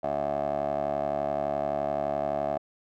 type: tone with band-pass filter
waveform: 15% pulse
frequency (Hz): 71.7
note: D2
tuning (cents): -41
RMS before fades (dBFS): -29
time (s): 0.03-2.58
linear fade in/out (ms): 10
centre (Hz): 640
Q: 5.1
effects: none